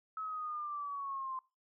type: linear sweep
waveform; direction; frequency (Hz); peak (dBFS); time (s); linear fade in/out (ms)
sine; down; 1294 to 1038; -37; 0.17-1.39; 2
effects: noise-tail reverb RT60 0.3 s tail -23 dB re dry